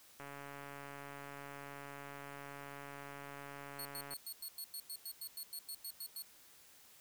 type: click train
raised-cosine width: 0.5 ms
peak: -34 dBFS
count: 556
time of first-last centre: 0.2-4.136 s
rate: 141 Hz
type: tone bursts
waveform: 5% pulse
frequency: 4350 Hz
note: C#8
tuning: 33 cents flat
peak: -36 dBFS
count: 16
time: 3.79-6.222 s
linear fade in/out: 2 ms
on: 62 ms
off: 96 ms
effects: white hiss -62 dBFS RMS until 7 s